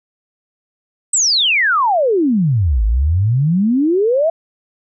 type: exponential two-way sweep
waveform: sine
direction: down then up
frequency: 8290 to 50.6 to 678 Hz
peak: -11 dBFS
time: 1.13-4.3 s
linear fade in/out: 5 ms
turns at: 2.84 s
effects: none